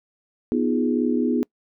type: chord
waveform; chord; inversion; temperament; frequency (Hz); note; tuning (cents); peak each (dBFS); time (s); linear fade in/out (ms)
sine; F half-diminished seventh; second; equal; 246.9 / 311.1 / 349.2 / 415.3; Cb4 / Eb4 / F4 / Ab4; 0 / 0 / 0 / 0; -21 / -25 / -27 / -27; 0.52-1.43; 0
effects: noise-tail reverb RT60 0.1 s tail -26 dB re dry